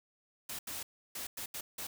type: noise bursts at uneven times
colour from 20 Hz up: white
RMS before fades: -41 dBFS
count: 6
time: 0.49-0.59 / 0.67-0.83 / 1.15-1.27 / 1.37-1.46 / 1.54-1.61 / 1.78-1.87 s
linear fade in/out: 5 ms
effects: none